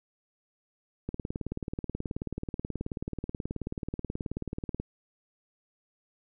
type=click train; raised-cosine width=3 ms; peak=-20 dBFS; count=70; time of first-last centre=1.09-4.8 s; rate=18.6 Hz; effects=none